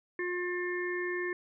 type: harmonic tone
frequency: 356.6 Hz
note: F4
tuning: 36 cents sharp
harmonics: 1 / 3 / 5 / 6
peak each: -33 / -44 / -36 / -42 dBFS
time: 0.19-1.33 s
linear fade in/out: 2 ms
effects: none